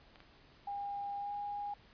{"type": "clicks", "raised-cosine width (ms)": 0.3, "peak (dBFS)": -38, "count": 2, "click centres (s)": [0.158, 0.204]}
{"type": "tone with pitch glide", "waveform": "sine", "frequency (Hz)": [807, 817.8], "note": ["G#5", "G#5"], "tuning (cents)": [-50, -27], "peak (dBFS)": -37, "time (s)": [0.67, 1.74], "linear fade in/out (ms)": 5, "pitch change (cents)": 23, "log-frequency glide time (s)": [1.18, 1.33]}
{"effects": ["pink hiss -62 dBFS RMS until 1.93 s", "resampled to 11025 Hz"]}